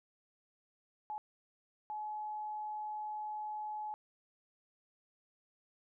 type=tone bursts at uneven times; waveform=sine; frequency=850 Hz; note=G#5; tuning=40 cents sharp; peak=-38 dBFS; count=2; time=1.1-1.18 / 1.9-3.94 s; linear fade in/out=0 ms; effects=none

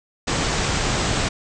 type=low-pass noise; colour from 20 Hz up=pink; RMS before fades=-22 dBFS; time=0.27-1.29 s; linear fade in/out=10 ms; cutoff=8300 Hz; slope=96 dB/octave; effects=none

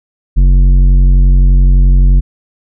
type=tone with tanh clipping; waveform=sine; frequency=45.84 Hz; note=F#1; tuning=15 cents flat; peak=-5 dBFS; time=0.36-2.21 s; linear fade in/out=20 ms; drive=10 dB; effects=none

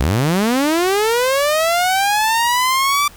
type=linear sweep; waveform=sawtooth; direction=up; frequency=55.9 to 1174.7 Hz; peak=-10 dBFS; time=0-3.08 s; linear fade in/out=5 ms; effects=pink hiss -43 dBFS RMS until 3.16 s

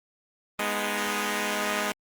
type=chord; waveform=5% pulse; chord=G# minor; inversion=none; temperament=equal; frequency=207.7 / 246.9 / 311.1 Hz; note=G#3 / B3 / D#4; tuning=0 / 0 / 0 cents; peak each=-17 / -21 / -22 dBFS; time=0.59-1.92 s; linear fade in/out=2 ms; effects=Opus 32 kbps

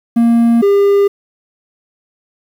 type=tone pair in turn; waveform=triangle; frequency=233.1 / 401.3 Hz; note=A#3 / G4; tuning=0 / +41 cents; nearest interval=major sixth; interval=941 cents; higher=second; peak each=-5 dBFS; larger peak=neither; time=0.16-0.62 / 0.62-1.08 s; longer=neither; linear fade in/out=10 ms; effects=7-bit

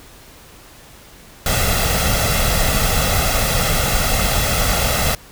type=noise with comb filter; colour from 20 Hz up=pink; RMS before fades=-17 dBFS; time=1.46-5.15 s; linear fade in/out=2 ms; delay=1.5 ms; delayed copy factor=+0.65; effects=pink hiss -43 dBFS RMS until 5.31 s

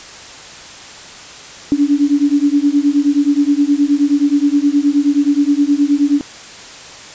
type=beating tone pair; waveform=sine; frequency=282.8 / 292.3 Hz; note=C#4 / D4; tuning=+35 / -8 cents; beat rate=9.5 Hz; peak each=-13 dBFS; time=1.72-6.21 s; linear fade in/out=0 ms; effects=white hiss -34 dBFS RMS until 7.14 s + resampled to 16000 Hz

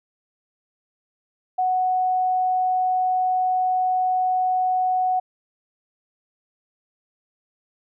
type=tone; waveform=sine; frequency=740 Hz; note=F#5; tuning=in tune; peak=-18 dBFS; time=1.58-5.2 s; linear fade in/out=10 ms; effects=none

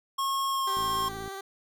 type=tone with pitch glide; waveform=square; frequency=1087 to 1074.5 Hz; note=C#6 to C6; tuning=-34 to +46 cents; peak=-27 dBFS; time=0.18-1.09 s; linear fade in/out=10 ms; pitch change=-20 cents; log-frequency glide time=0.5-0.64 s
type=tone with vibrato; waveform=15% pulse; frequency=390 Hz; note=G4; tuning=9 cents flat; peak=-30 dBFS; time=0.67-1.41 s; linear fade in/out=5 ms; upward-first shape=square; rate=17 Hz; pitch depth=16 cents each way
type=click train; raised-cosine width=3 ms; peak=-30 dBFS; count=29; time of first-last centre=0.77-1.278 s; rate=55.1 Hz
effects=none

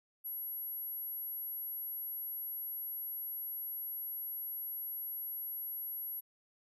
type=tone; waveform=sine; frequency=11560 Hz; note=F#9; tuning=41 cents flat; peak=-38 dBFS; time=0.24-6.21 s; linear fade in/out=20 ms; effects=none

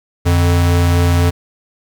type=tone pair together; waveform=square; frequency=87.31 / 146.83 Hz; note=F2 / D3; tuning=0 / 0 cents; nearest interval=major sixth; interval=900 cents; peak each=-11 / -20 dBFS; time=0.25-1.31 s; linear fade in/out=20 ms; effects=8-bit

